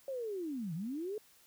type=linear two-way sweep; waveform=sine; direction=down then up; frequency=554.4 to 150.8 to 439.2 Hz; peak=-36 dBFS; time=0.08-1.18 s; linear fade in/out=2 ms; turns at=0.74 s; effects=white hiss -64 dBFS RMS until 1.46 s

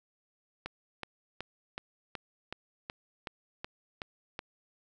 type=click train; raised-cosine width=0.3 ms; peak=-21 dBFS; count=11; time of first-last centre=0.66-4.391 s; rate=2.68 Hz; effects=none

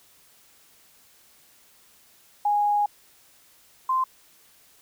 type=tone pair in turn; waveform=sine; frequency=826 / 1040.7 Hz; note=G#5 / C6; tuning=-10 / -10 cents; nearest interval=major third; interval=400 cents; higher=second; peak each=-19 / -20 dBFS; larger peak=first; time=2.45-2.86 / 3.89-4.04 s; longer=first; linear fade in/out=5 ms; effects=white hiss -57 dBFS RMS until 4.81 s

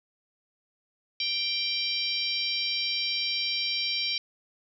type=harmonic tone with a mistuned harmonic; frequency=784 Hz; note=G5; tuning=in tune; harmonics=3 / 4 / 5 / 6 / 7; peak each=-33 / -33 / -33 / -33 / -33 dBFS; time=1.2-4.18 s; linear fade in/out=2 ms; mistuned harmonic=7; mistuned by=+16 cents; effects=none

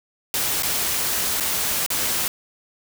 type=noise with dropouts; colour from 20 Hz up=white; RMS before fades=-23 dBFS; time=0.34-2.28 s; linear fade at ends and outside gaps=1 ms; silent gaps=0.624-0.632 / 1.4-1.406 / 1.863-1.903 s; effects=none

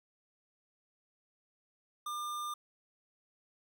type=tone; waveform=square; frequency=1200 Hz; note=D6; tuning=37 cents sharp; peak=-37 dBFS; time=2.06-2.54 s; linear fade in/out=5 ms; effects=none

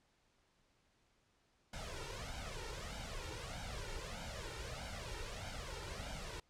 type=noise with flanger; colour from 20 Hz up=pink; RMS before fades=-45 dBFS; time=1.73-6.4 s; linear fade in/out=5 ms; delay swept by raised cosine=1.3 to 2.2 ms; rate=1.6 Hz; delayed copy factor=+0.75; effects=pink hiss -75 dBFS RMS until 6.49 s + low-pass 7000 Hz 12 dB/octave

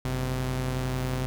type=tone pair together; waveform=sawtooth; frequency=46.52 / 128.5 Hz; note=F#1 / C3; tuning=+10 / -31 cents; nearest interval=octave + tritone; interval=1759 cents; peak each=-29 / -24 dBFS; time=0.05-1.26 s; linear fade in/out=0 ms; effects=none

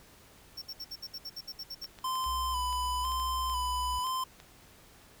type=tone bursts; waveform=square; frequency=5450 Hz; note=F8; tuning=43 cents flat; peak=-38 dBFS; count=12; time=0.57-1.863 s; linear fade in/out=10 ms; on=50 ms; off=63 ms
type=clicks; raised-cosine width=0.2 ms; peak=-31 dBFS; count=11; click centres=1.843 / 1.988 / 2.155 / 2.241 / 2.728 / 3.051 / 3.119 / 3.199 / 3.498 / 4.069 / 4.401 s
type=tone with vibrato; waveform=square; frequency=1017 Hz; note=C6; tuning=50 cents flat; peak=-31 dBFS; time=2.04-4.24 s; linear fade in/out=5 ms; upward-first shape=square; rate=1 Hz; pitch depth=32 cents each way
type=tone; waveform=sine; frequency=61.74 Hz; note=B1; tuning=in tune; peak=-37 dBFS; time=2.26-3.99 s; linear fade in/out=5 ms
effects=pink hiss -57 dBFS RMS until 5.2 s

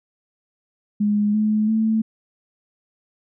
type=tone with pitch steps; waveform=sine; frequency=207.7 / 214 / 220.6 Hz; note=G#3 / A3 / A3; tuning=0 / -48 / +5 cents; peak=-16 dBFS; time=1-2.02 s; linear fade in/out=10 ms; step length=340 ms; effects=none

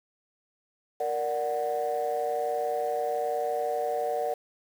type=chord; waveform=sine; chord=Bb augmented; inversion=none; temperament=equal; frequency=466.2 / 587.3 / 740 Hz; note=Bb4 / D5 / F#5; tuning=0 / 0 / 0 cents; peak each=-30 / -30 / -29 dBFS; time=1-4.34 s; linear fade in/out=5 ms; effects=tanh soft clip ceiling -20 dBFS + 8-bit

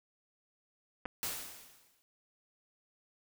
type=clicks; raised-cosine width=0.5 ms; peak=-23 dBFS; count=2; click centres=1.055 / 1.059 s
type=noise with exponential decay; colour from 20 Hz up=white; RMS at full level=-35 dBFS; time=1.23-2.02 s; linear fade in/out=0 ms; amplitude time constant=170 ms
effects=none

